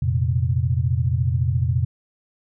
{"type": "chord", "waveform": "sine", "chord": "F suspended fourth", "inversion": "none", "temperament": "equal", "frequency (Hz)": [87.31, 116.54, 130.81], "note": ["F2", "Bb2", "C3"], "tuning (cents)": [0, 0, 0], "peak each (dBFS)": -22, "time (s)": [0.02, 1.85], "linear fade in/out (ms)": 5, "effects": []}